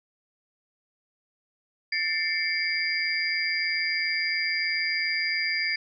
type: tone cluster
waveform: sine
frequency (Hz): 1778 / 2115 / 2282 / 4801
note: A6 / C7 / C#7 / D8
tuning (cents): +18 / +18 / +50 / +37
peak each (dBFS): -30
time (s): 1.92-5.76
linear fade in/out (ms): 5
effects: none